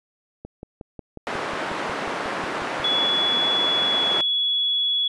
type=click train; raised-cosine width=2 ms; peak=-22 dBFS; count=14; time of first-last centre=0.45-2.801 s; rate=5.53 Hz
type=band-pass noise; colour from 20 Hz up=white; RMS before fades=-28 dBFS; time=1.27-4.21 s; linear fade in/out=0 ms; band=230 to 1400 Hz; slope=12 dB/octave
type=tone with pitch glide; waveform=sine; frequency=3400 to 3380 Hz; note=G#7 to G#7; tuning=+40 to +30 cents; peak=-19 dBFS; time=2.84-5.08 s; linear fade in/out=5 ms; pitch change=-10 cents; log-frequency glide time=3.69-4.08 s
effects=resampled to 24000 Hz